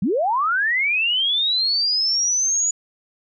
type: linear sweep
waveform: sine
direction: up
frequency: 155.56 to 6900 Hz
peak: -17 dBFS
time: 0.02-2.71 s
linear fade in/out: 5 ms
effects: none